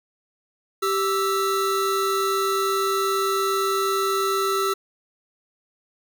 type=tone pair together; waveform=square; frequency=390 / 1318.5 Hz; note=G4 / E6; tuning=-9 / 0 cents; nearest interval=octave + major sixth; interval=2109 cents; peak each=-24 / -24 dBFS; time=0.82-4.74 s; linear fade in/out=10 ms; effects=none

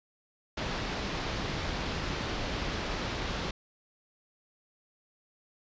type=low-pass noise; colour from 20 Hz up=pink; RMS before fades=-34 dBFS; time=0.57-3.51 s; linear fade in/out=5 ms; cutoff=5100 Hz; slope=24 dB/octave; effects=resampled to 16000 Hz

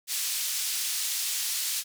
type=band-pass noise; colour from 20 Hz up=pink; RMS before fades=-30 dBFS; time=0.07-1.84 s; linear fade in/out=50 ms; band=4100 to 16000 Hz; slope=12 dB/octave; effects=none

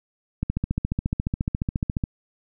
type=click train; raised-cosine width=5 ms; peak=-11 dBFS; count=24; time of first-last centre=0.43-2.038 s; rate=14.3 Hz; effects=none

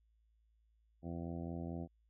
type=harmonic tone; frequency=84.5 Hz; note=E2; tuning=43 cents sharp; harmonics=1 / 2 / 3 / 4 / 5 / 6 / 7 / 8 / 9; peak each=-46 / -44 / -46 / -49 / -59 / -55 / -56 / -54 / -58 dBFS; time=1.02-1.88 s; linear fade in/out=50 ms; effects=added 55 Hz sine -70 dBFS peak until 2.09 s

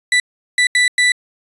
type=tone bursts at uneven times; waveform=35% pulse; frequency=1975.5 Hz; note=B6; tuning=in tune; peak=-9 dBFS; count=4; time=0.12-0.2 / 0.58-0.67 / 0.75-0.88 / 0.98-1.12 s; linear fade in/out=2 ms; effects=resampled to 24000 Hz

